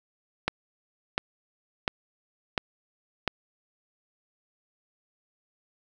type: click train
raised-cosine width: 0.3 ms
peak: -8 dBFS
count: 5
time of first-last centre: 0.48-3.277 s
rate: 1.43 Hz
effects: none